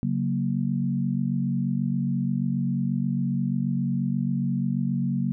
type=chord; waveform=sine; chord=F# major; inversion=second; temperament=equal; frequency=138.59 / 185 / 233.1 Hz; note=C#3 / F#3 / A#3; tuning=0 / 0 / 0 cents; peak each=-27 dBFS; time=0.03-5.32 s; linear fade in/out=0 ms; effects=none